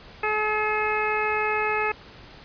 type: harmonic tone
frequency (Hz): 427.1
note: G#4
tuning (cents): +48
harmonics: 1 / 2 / 3 / 4 / 5 / 6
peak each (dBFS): -28 / -28 / -29 / -31 / -31 / -29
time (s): 0.23-1.92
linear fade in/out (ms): 5
effects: pink hiss -46 dBFS RMS until 2.44 s + resampled to 11025 Hz

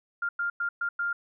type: tone bursts at uneven times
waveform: sine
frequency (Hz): 1400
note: F6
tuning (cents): +4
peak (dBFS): -26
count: 5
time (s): 0.22-0.29 / 0.39-0.5 / 0.6-0.69 / 0.81-0.89 / 0.99-1.13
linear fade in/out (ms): 5
effects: none

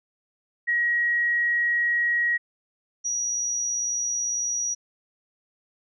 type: tone pair in turn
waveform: sine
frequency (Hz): 1900 / 5791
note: A#6 / F#8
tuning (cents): +33 / -38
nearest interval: octave + perfect fifth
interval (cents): 1929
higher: second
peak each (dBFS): -20 / -24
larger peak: first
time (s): 0.67-2.38 / 3.04-4.75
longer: neither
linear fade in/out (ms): 20
effects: none

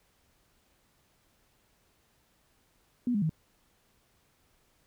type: tone with pitch steps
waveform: sine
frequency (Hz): 244.4 / 205.2 / 158.2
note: B3 / G#3 / D#3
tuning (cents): -18 / -21 / +29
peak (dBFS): -25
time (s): 3.07-3.295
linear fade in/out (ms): 2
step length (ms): 75
effects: pink hiss -69 dBFS RMS until 4.86 s

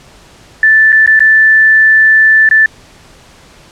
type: tone with dropouts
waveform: sine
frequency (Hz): 1760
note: A6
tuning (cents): 0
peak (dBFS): -3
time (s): 0.63-2.66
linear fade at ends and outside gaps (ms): 2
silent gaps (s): 0.921-0.926 / 1.062-1.075 / 1.193-1.204 / 2.49-2.511
effects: pink hiss -40 dBFS RMS until 3.71 s + low-pass 8000 Hz 12 dB/octave

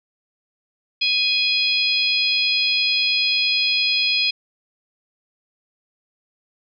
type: harmonic tone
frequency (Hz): 831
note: G#5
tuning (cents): +1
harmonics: 3 / 4 / 5 / 6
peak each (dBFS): -21 / -22 / -23 / -24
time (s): 1.01-4.31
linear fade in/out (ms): 10
effects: none

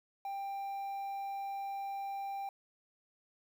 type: tone with quantisation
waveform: triangle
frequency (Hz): 790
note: G5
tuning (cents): +13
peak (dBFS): -35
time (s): 0.25-2.49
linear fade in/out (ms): 2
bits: 10
effects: none

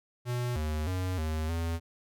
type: tone with pitch steps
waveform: square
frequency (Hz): 122.3 / 76.8 / 92.2 / 78.5 / 83.1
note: B2 / D#2 / F#2 / D#2 / E2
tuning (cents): -16 / -22 / -6 / +16 / +15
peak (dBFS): -30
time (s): 0.25-1.8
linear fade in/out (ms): 50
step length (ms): 310
effects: none

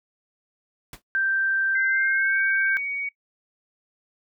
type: noise with exponential decay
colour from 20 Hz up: pink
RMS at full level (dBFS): -35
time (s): 0.93-1.02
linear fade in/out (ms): 2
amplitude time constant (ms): 18
type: tone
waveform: sine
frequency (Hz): 1568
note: G6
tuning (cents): 0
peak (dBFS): -20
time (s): 1.15-2.77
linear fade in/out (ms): 0
type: tone with pitch glide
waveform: sine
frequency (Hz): 2060 to 2246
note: C7 to C#7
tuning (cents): -28 to +22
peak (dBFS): -26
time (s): 1.75-3.09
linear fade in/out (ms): 5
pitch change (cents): +150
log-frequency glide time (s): 1.88-2.4
effects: noise-tail reverb RT60 0.1 s tail -20 dB re dry

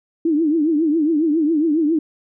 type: tone with vibrato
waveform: sine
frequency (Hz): 312.5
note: D#4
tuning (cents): +8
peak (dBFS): -14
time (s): 0.25-1.99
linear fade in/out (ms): 5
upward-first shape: triangle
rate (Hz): 7.3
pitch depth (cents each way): 160
effects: none

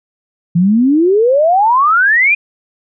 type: exponential sweep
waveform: sine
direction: up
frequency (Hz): 164.81 to 2488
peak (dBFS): -7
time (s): 0.55-2.35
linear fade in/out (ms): 10
effects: none

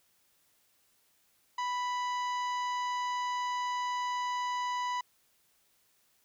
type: harmonic tone with a mistuned harmonic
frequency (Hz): 988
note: B5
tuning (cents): 0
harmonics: 1 / 2 / 3 / 4 / 5 / 6 / 7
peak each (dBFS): -31 / -41 / -46 / -49 / -52 / -54 / -55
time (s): 1.58-5.01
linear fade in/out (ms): 5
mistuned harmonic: 6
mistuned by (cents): +75
effects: white hiss -70 dBFS RMS until 6.24 s

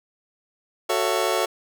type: chord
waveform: 30% pulse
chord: F# minor seventh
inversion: none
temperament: just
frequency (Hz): 370 / 444 / 555 / 666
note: F#4 / A4 / C#5 / E5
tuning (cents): 0 / +16 / +2 / +18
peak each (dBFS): -24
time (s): 0.89-1.46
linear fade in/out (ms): 10
effects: none

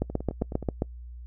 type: two click trains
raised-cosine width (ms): 2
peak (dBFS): -12 / -22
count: 7 / 6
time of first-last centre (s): 0.02-0.821 / 0.1-0.627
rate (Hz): 7.49 / 9.49
effects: noise-tail reverb RT60 0.1 s tail -26 dB re dry + added 60 Hz sine -39 dBFS peak until 1.26 s

